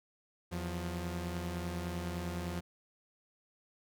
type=tone pair together; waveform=sawtooth; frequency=83.49 / 176.9 Hz; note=E2 / F3; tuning=+23 / +23 cents; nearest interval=octave + minor second; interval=1300 cents; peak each=-35 / -35 dBFS; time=0.51-2.61 s; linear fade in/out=20 ms; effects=none